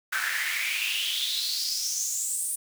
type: noise with high-pass filter sweep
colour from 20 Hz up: pink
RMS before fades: -29 dBFS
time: 0.12-2.56 s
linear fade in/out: 10 ms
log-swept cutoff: 1500 to 9500 Hz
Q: 6.5
effects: none